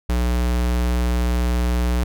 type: tone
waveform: square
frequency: 60.5 Hz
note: B1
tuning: 35 cents flat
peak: -18 dBFS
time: 0.09-2.04 s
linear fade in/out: 5 ms
effects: none